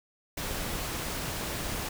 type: noise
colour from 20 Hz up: pink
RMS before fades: -34 dBFS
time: 0.37-1.89 s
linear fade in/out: 5 ms
effects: none

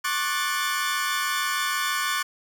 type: chord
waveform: sawtooth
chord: D major seventh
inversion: third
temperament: equal with one note detuned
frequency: 1088.4 / 1174.7 / 1480 / 1760 Hz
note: C#6 / D6 / F#6 / A6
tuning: -32 / 0 / 0 / 0 cents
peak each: -26 dBFS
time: 0.04-2.23 s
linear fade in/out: 10 ms
effects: none

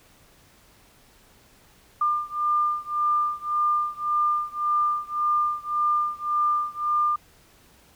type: beating tone pair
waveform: sine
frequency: 1199 / 1200.8 Hz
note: D6 / D6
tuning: +36 / +38 cents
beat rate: 1.8 Hz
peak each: -24 / -25 dBFS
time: 2.01-7.16 s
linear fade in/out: 5 ms
effects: pink hiss -56 dBFS RMS until 7.95 s

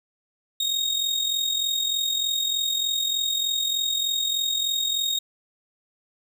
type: tone with amplitude modulation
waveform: 35% pulse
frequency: 3729 Hz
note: A#7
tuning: in tune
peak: -18 dBFS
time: 0.6-5.19 s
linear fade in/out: 5 ms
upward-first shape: sine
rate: 43.3 Hz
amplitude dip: 55%
effects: none

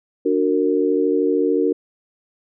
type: chord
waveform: sine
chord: D augmented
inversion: none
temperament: just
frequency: 293.7 / 367.1 / 458.9 Hz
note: D4 / F#4 / A#4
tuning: 0 / -14 / -27 cents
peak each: -20 / -20 / -19 dBFS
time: 0.25-1.73 s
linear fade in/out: 10 ms
effects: none

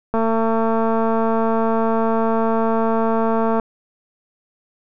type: click train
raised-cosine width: 1 ms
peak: -7 dBFS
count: 779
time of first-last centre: 0.14-3.598 s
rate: 225 Hz
effects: none

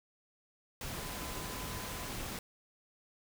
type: tone in noise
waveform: sine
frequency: 1012 Hz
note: B5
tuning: 42 cents sharp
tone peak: -50 dBFS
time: 0.97-2.11 s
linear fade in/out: 2 ms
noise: pink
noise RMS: -41 dBFS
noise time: 0.81-2.39 s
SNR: -12 dB
effects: none

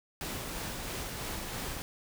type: noise with tremolo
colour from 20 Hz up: pink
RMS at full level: -37 dBFS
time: 0.21-1.82 s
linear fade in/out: 0 ms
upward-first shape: sine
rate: 3 Hz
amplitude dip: 25%
effects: none

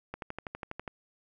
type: click train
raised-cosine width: 0.5 ms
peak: -22 dBFS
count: 10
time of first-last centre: 0.14-0.878 s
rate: 12.2 Hz
effects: none

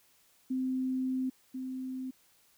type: tone pair in turn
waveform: sine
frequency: 259.1 / 259.1 Hz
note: C4 / C4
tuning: -17 / -17 cents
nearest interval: unison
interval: 0 cents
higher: neither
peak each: -29 / -35 dBFS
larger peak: first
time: 0.5-1.3 / 1.54-2.11 s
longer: first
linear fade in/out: 10 ms
effects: white hiss -66 dBFS RMS until 2.57 s

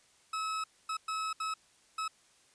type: tone bursts at uneven times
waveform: 40% pulse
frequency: 1291 Hz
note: E6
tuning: 37 cents flat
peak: -32 dBFS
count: 5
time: 0.33-0.64 / 0.89-0.97 / 1.08-1.33 / 1.4-1.54 / 1.98-2.08 s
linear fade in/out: 5 ms
effects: white hiss -65 dBFS RMS until 2.54 s + resampled to 22050 Hz

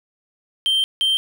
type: tone bursts at uneven times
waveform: triangle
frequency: 3139 Hz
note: G7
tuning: 2 cents sharp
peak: -14 dBFS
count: 2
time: 0.66-0.84 / 1.01-1.17 s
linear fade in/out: 0 ms
effects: none

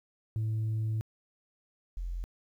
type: tone pair in turn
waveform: sine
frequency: 109.8 / 43.57 Hz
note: A2 / F1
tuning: -3 / -3 cents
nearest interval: octave + major third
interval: 1600 cents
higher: first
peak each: -26 / -32 dBFS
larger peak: first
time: 0.36-1.01 / 1.97-2.24 s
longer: first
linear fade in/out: 0 ms
effects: tanh soft clip ceiling -27 dBFS + 11-bit

